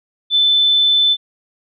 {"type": "tone", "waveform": "sine", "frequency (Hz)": 3520, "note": "A7", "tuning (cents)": 0, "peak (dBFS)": -10, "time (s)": [0.3, 1.17], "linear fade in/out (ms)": 50, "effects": []}